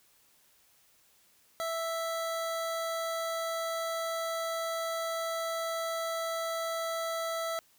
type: tone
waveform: 25% pulse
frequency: 659.3 Hz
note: E5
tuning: in tune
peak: -28 dBFS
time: 1.6-7.59 s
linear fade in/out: 0 ms
effects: white hiss -65 dBFS RMS until 7.78 s